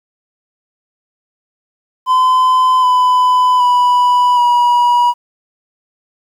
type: tone with pitch steps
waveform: triangle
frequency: 1021 / 1002.9 / 985.1 / 967.6 Hz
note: C6 / B5 / B5 / B5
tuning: -43 / +26 / -5 / -36 cents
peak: -6 dBFS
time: 2.06-5.14 s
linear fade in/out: 50 ms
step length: 770 ms
effects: 8-bit